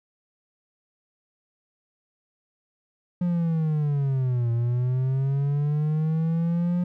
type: linear two-way sweep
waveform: triangle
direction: down then up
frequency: 178.3 to 116.1 to 178.3 Hz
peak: -19 dBFS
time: 3.21-6.84 s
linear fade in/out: 5 ms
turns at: 4.51 s
effects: none